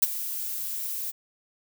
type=noise with ADSR envelope; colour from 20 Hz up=violet; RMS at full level=-17 dBFS; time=0.02-1.12 s; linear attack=9 ms; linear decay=27 ms; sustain=-15 dB; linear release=25 ms; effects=none